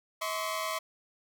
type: tone cluster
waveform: sawtooth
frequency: 641 / 1041 / 1131 Hz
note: E5 / C6 / C#6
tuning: -49 / -9 / +34 cents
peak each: -32 / -32 / -33 dBFS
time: 0.21-0.79 s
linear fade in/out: 10 ms
effects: none